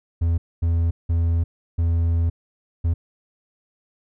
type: tone bursts at uneven times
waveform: triangle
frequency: 83.8 Hz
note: E2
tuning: 29 cents sharp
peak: -15 dBFS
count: 5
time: 0.21-0.38 / 0.62-0.91 / 1.09-1.44 / 1.78-2.3 / 2.84-2.94 s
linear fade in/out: 10 ms
effects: none